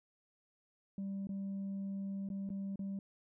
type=tone with dropouts; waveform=sine; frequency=196 Hz; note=G3; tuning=in tune; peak=-35 dBFS; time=0.98-2.99 s; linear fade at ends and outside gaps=2 ms; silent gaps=1.271-1.291 / 2.289-2.301 / 2.492-2.502 / 2.758-2.792 s; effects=tanh soft clip ceiling -36 dBFS